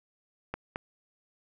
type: clicks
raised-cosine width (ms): 0.5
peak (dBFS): -18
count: 2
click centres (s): 0.54 / 0.759
effects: none